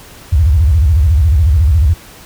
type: tone with vibrato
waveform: sine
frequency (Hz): 75.9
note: D#2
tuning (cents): -42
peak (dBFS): -6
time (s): 0.32-1.94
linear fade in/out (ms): 10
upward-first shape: square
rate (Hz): 14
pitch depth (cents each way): 240
effects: pink hiss -37 dBFS RMS until 2.25 s